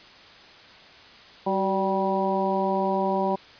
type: harmonic tone with a mistuned harmonic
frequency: 193.8 Hz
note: G3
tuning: 20 cents flat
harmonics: 1 / 2 / 3 / 4 / 5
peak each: -28 / -28 / -28 / -28 / -28 dBFS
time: 1.46-3.36 s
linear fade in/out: 10 ms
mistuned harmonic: 2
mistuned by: -46 cents
effects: white hiss -48 dBFS RMS until 3.59 s + resampled to 11025 Hz